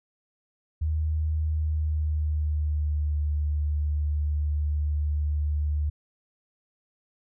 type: tone with pitch glide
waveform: sine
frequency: 77.78 to 74.44 Hz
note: D#2 to D2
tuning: 0 to +24 cents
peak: -23 dBFS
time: 0.81-5.9 s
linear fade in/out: 10 ms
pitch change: -76 cents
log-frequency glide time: 1.46-3.17 s
effects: none